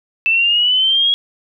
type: linear sweep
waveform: sine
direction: up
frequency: 2637 to 3322 Hz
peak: -11 dBFS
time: 0.26-1.14 s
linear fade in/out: 0 ms
effects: none